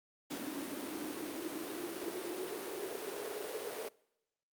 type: noise with high-pass filter sweep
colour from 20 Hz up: pink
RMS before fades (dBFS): -41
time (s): 0.3-3.89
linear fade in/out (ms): 10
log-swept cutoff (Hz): 270 to 460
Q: 6.4
effects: noise-tail reverb RT60 0.9 s tail -24 dB re dry + Opus 48 kbps